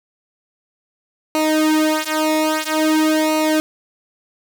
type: tone with flanger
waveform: sawtooth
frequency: 311.1 Hz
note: D#4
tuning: in tune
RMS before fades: -17 dBFS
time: 1.35-3.6 s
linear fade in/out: 0 ms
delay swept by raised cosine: 0.59 to 3.89 ms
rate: 0.5 Hz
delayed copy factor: -0.95
effects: none